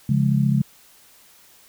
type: chord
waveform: sine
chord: Db major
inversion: none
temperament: just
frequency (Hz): 138.59 / 173.24 / 207.9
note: Db3 / F3 / Ab3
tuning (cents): 0 / -14 / +2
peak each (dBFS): -18 / -24 / -21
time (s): 0.09-0.62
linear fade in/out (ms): 5
effects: white hiss -52 dBFS RMS until 1.68 s